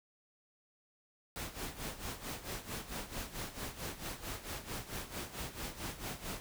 pink noise with tremolo, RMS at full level -40 dBFS, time 1.36-6.4 s, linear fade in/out 0 ms, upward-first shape sine, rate 4.5 Hz, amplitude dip 75%, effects none

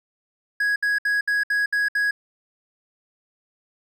triangle tone bursts, 1662 Hz, G#6, 1 cent sharp, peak -17 dBFS, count 7, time 0.6-2.11 s, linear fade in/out 5 ms, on 160 ms, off 65 ms, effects none

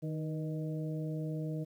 harmonic tone with a mistuned harmonic, 155.56 Hz, D#3, in tune, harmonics 1 / 2 / 3 / 4, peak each -35 / -41 / -45 / -47 dBFS, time 0.02-1.65 s, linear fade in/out 20 ms, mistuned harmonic 3, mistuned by +45 cents, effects 11-bit

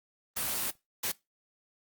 white noise bursts at uneven times, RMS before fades -32 dBFS, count 2, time 0.36-0.71 / 1.03-1.12 s, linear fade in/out 10 ms, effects noise-tail reverb RT60 0.2 s tail -20 dB re dry + Opus 24 kbps

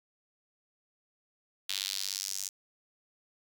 sawtooth tone with high-pass filter sweep, 97.1 Hz, G2, 16 cents flat, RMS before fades -36 dBFS, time 1.69-2.49 s, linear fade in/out 5 ms, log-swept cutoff 3500 to 6500 Hz, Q 2.4, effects none

